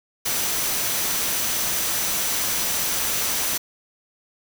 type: tone in noise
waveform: sine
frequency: 5950 Hz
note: F#8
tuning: 9 cents sharp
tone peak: -32 dBFS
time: 0.25-3.58 s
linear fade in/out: 10 ms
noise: white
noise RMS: -24 dBFS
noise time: 0.25-3.58 s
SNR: -11 dB
effects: none